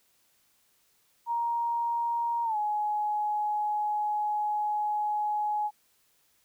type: tone with pitch glide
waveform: sine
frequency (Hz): 938 to 840.5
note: A#5 to G#5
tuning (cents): +11 to +20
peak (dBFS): -26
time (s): 1.26-5.71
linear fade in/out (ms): 50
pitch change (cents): -191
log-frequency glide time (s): 2.44-2.57
effects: white hiss -68 dBFS RMS until 6.44 s